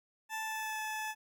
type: tone with pitch glide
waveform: 20% pulse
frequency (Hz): 879 to 865.4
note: A5 to A5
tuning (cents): -2 to -29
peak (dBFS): -31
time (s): 0.29-1.15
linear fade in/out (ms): 50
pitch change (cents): -27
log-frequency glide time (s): 0.43-0.8
effects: 12-bit